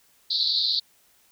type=band-pass noise; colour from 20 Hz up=pink; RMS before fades=-24 dBFS; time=0.3-0.8 s; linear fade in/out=10 ms; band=3800 to 4600 Hz; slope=96 dB/octave; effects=white hiss -61 dBFS RMS until 1.31 s